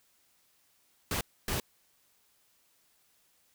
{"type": "noise bursts at uneven times", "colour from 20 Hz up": "pink", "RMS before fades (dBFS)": -32, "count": 2, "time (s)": [[1.11, 1.21], [1.48, 1.6]], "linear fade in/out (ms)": 2, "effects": ["white hiss -69 dBFS RMS until 3.54 s"]}